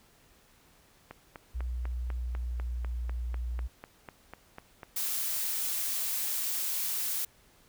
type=click train; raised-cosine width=0.5 ms; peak=-27 dBFS; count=16; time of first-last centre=1.11-4.832 s; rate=4.03 Hz
type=tone with pitch glide; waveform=sine; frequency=61 to 60.02 Hz; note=B1 to B1; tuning=-21 to -49 cents; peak=-31 dBFS; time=1.54-3.68 s; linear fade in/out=20 ms; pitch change=-28 cents; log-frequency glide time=1.99-3.05 s
type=noise; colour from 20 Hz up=blue; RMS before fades=-32 dBFS; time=4.96-7.25 s; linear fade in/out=5 ms
effects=pink hiss -62 dBFS RMS until 7.68 s